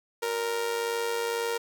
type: tone with amplitude modulation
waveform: sawtooth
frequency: 466.2 Hz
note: A#4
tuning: in tune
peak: -21 dBFS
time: 0.22-1.58 s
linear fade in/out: 10 ms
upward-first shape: sine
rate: 102 Hz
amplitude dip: 55%
effects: none